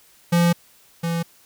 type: tone pair in turn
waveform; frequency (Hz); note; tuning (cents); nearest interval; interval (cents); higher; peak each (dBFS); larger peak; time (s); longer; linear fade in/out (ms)
square; 171.8 / 168.07; F3 / E3; -28 / +34; unison; 38; first; -15 / -22; first; 0.32-0.53 / 1.03-1.23; first; 10
effects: white hiss -54 dBFS RMS until 1.45 s